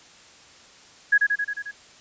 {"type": "tone with echo", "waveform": "sine", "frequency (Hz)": 1665, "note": "G#6", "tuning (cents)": 4, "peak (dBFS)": -13, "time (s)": [1.12, 1.18], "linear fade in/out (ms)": 10, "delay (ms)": 89, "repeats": 6, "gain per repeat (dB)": -3, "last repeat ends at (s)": 1.714, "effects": ["white hiss -50 dBFS RMS until 2 s", "resampled to 16000 Hz"]}